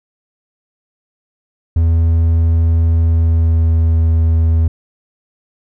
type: tone with pitch glide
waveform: triangle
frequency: 82.4 to 81.45 Hz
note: E2 to E2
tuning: 0 to -20 cents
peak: -7 dBFS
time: 1.76-4.68 s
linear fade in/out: 5 ms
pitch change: -20 cents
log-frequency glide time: 2.95-4.07 s
effects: none